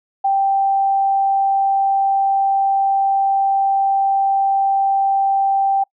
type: tone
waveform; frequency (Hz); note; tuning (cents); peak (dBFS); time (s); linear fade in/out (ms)
sine; 784; G5; 0; -13; 0.24-5.84; 10
effects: noise-tail reverb RT60 0.1 s tail -26 dB re dry

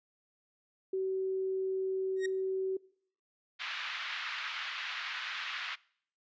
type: tone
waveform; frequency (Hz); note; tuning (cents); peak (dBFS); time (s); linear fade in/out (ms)
sine; 380.1; F#4; +47; -30; 0.93-2.77; 5
type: tone with exponential growth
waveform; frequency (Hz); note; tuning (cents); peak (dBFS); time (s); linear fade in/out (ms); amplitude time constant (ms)
40% pulse; 1877; A#6; +11; -32; 2.16-2.26; 5; 20
type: band-pass noise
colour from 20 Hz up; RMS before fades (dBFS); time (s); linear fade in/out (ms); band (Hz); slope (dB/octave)
pink; -39; 3.59-5.76; 20; 1300 to 3700; 24
effects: noise-tail reverb RT60 0.6 s tail -23 dB re dry + resampled to 16000 Hz

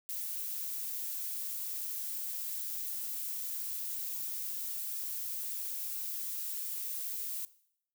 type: noise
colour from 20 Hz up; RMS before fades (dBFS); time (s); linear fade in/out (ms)
violet; -38; 0.09-7.45; 0
effects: noise-tail reverb RT60 0.7 s tail -19 dB re dry

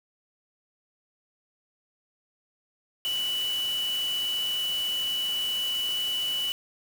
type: tone in noise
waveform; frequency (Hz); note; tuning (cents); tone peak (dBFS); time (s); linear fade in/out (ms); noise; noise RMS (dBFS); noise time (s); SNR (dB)
sine; 2962; F#7; +1; -26; 3.05-6.52; 0; white; -39; 3.05-6.52; +10
effects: none

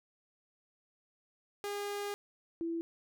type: tone pair in turn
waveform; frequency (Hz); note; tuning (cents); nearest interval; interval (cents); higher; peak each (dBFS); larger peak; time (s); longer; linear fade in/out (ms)
sawtooth / sine; 407.3 / 333.2; G#4 / E4; -34 / +19; minor third; 347; first; -32 / -33; first; 1.64-2.14 / 2.61-2.81; first; 0
effects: none

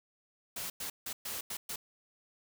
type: noise bursts at uneven times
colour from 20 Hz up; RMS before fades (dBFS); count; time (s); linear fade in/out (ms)
white; -39; 6; 0.56-0.7 / 0.8-0.9 / 1.06-1.13 / 1.25-1.41 / 1.5-1.57 / 1.69-1.76; 5
effects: none

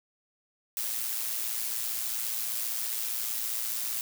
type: noise with amplitude modulation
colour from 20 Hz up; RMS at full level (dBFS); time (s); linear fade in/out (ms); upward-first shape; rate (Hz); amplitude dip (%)
blue; -30; 0.77-4.01; 0; sine; 115; 50
effects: none

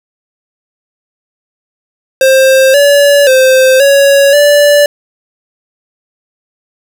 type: tone with pitch steps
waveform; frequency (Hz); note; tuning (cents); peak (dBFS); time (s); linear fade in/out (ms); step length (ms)
square; 529 / 571 / 521 / 558 / 582; C5 / D5 / C5 / C#5 / D5; +19 / -49 / -7 / +11 / -16; -4; 2.21-4.86; 2; 530
effects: none

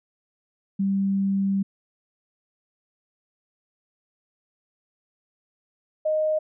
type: tone pair in turn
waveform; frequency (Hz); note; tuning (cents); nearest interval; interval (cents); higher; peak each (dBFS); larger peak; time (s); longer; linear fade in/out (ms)
sine; 195.8 / 620.2; G3 / D#5; -2 / -6; octave + minor sixth; 1996; second; -20; neither; 0.79-1.63 / 6.05-6.39; first; 10
effects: none

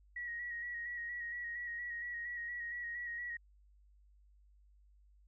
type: tone with vibrato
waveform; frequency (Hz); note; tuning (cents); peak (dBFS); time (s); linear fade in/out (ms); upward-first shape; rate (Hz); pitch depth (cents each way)
sine; 1906; A#6; +38; -39; 0.16-3.37; 5; square; 4.3; 26
effects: added 50 Hz sine -62 dBFS peak until 5.27 s

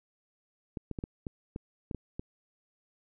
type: clicks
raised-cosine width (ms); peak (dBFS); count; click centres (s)
3; -23; 9; 0.772 / 0.913 / 0.988 / 1.039 / 1.268 / 1.561 / 1.912 / 1.947 / 2.195
effects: none

